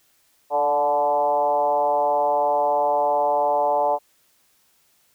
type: tone with frequency modulation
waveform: sine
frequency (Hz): 727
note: F#5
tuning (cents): -31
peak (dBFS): -17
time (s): 0.5-3.99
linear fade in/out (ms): 50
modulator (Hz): 143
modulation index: 1.5
effects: white hiss -62 dBFS RMS until 5.14 s